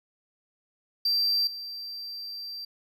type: tone with level steps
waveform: triangle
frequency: 4699 Hz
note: D8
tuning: in tune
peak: -21 / -34 dBFS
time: 1.05-2.65 s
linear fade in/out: 5 ms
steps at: 1.47 s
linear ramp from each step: 2 ms
effects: none